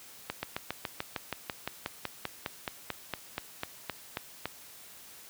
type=slowing click train; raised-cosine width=0.3 ms; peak=-16 dBFS; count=22; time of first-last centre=0.3-4.456 s; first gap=130 ms; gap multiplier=1.04; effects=white hiss -51 dBFS RMS until 5.29 s + high-pass 60 Hz 12 dB/octave